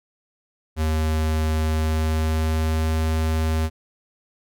square tone with pitch glide, 78.5 to 79.46 Hz, D#2 to D#2, +16 to +37 cents, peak -20 dBFS, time 0.76-3.7 s, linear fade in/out 50 ms, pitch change +21 cents, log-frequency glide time 1.62-2.97 s, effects none

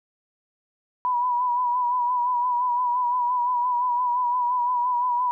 sine tone with vibrato, 982 Hz, B5, 10 cents flat, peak -20 dBFS, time 1.05-5.31 s, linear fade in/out 0 ms, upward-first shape sine, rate 5.8 Hz, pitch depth 43 cents each way, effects none

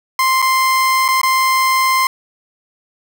30% pulse tone with dropouts, 1046.5 Hz, C6, in tune, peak -9 dBFS, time 0.19-2.07 s, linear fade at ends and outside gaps 2 ms, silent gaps 0.419-0.424 / 1.081-1.086 / 1.215-1.232 s, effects none

